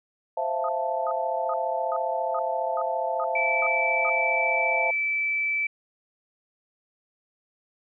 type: chord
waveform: sine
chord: F major seventh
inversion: second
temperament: equal with one note detuned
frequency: 523.3 / 659.3 / 694 / 880 Hz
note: C5 / E5 / F5 / A5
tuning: 0 / 0 / -11 / 0 cents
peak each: -31 / -29 / -31 / -29 dBFS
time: 0.37-4.91 s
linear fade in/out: 5 ms
type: tone bursts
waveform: sine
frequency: 1247 Hz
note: D#6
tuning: 3 cents sharp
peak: -29 dBFS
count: 9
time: 0.64-4.094 s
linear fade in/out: 2 ms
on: 46 ms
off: 380 ms
type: tone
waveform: sine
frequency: 2316 Hz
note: D7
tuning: 25 cents flat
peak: -23 dBFS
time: 3.35-5.67 s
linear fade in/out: 5 ms
effects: none